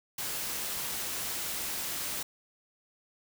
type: noise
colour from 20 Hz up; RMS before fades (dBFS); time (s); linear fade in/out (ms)
white; -35; 0.18-2.23; 5
effects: none